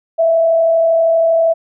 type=tone with frequency modulation; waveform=sine; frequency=659.3 Hz; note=E5; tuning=in tune; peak=-9 dBFS; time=0.18-1.54 s; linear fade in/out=20 ms; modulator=32.6 Hz; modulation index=0.32; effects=none